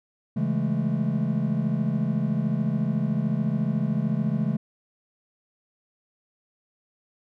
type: chord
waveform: triangle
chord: A major seventh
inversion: first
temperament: just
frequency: 137.5 / 165 / 206.2 / 220 Hz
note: C#3 / E3 / G#3 / A3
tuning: -14 / +2 / -12 / 0 cents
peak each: -26 dBFS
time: 0.36-4.57 s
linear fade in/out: 10 ms
effects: none

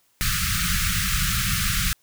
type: band-stop noise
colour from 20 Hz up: pink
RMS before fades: -23 dBFS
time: 0.21-1.93 s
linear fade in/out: 0 ms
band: 200 to 1200 Hz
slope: 96 dB/octave
effects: white hiss -64 dBFS RMS until 2.02 s

